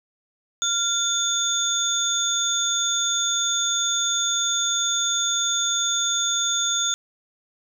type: tone cluster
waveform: sine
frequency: 1397 / 3549 / 6680 Hz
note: F6 / A7 / G#8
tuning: 0 / +14 / +9 cents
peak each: -29 / -24 / -23 dBFS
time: 0.62-6.94 s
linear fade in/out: 0 ms
effects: 8-bit